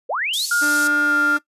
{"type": "linear sweep", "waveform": "sine", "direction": "up", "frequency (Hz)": [415.3, 4515], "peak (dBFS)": -20, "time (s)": [0.09, 0.46], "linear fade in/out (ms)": 10}
{"type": "band-pass noise", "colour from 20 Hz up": "pink", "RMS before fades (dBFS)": -28, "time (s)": [0.33, 0.88], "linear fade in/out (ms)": 10, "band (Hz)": [4800, 12000], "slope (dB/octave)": 24}
{"type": "tone with pitch glide", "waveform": "sine", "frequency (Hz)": [1420, 1401.3], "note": ["F6", "F6"], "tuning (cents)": [28, 5], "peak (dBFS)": -15, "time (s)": [0.51, 1.37], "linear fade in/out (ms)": 5, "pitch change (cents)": -23, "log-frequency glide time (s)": [1.07, 1.14]}
{"type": "tone", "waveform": "40% pulse", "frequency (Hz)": 296.8, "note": "D4", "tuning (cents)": 18, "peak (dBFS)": -23, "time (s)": [0.61, 1.39], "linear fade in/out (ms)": 20}
{"effects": ["noise-tail reverb RT60 0.1 s tail -19 dB re dry", "resampled to 32000 Hz"]}